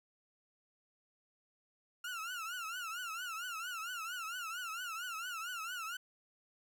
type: tone with vibrato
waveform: 30% pulse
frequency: 1386 Hz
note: F6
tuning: 14 cents flat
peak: -37 dBFS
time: 2.04-5.97 s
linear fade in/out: 5 ms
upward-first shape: triangle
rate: 4.4 Hz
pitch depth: 160 cents each way
effects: none